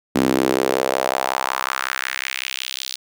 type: tone with high-pass filter sweep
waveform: sawtooth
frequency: 65.41 Hz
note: C2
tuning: in tune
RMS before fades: -22 dBFS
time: 0.15-2.96 s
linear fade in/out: 10 ms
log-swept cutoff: 250 to 4200 Hz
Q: 2.3
effects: none